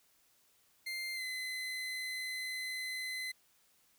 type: tone with pitch glide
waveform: 30% pulse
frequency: 2100 to 2036 Hz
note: C7 to C7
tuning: +6 to -48 cents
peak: -35 dBFS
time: 0.86-3.32 s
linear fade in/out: 10 ms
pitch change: -54 cents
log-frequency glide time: 1.14-1.23 s
effects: white hiss -70 dBFS RMS until 3.98 s